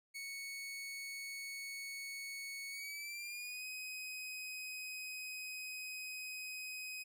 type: tone with pitch glide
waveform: sawtooth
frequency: 2217 to 2517 Hz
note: C#7 to D#7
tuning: 0 to +19 cents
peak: -40 dBFS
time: 0.14-7.04 s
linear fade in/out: 20 ms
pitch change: +219 cents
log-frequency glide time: 2.7-3.65 s
effects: none